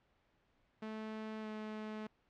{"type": "tone with pitch glide", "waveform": "sawtooth", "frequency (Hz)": [217.8, 215.3], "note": ["A3", "A3"], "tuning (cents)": [-17, -37], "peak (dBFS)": -38, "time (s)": [0.82, 2.07], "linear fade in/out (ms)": 5, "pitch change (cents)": -20, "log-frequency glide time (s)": [1.41, 1.47], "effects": ["pink hiss -75 dBFS RMS until 2.29 s", "low-pass 3000 Hz 12 dB/octave"]}